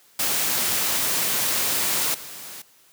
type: noise with level steps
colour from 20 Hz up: white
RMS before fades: -23 / -38 dBFS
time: 0.19-2.62 s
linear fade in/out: 5 ms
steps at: 2.14 s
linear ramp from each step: 5 ms
effects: white hiss -56 dBFS RMS until 2.92 s + high-pass 100 Hz 12 dB/octave